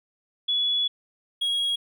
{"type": "tone pair in turn", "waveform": ["sine", "triangle"], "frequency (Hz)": [3400, 3303], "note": ["G#7", "G#7"], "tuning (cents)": [40, -10], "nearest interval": "minor second", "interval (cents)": 50, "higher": "first", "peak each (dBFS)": -21, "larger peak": "neither", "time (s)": [[0.48, 0.88], [1.41, 1.76]], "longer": "first", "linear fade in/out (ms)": 10, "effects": []}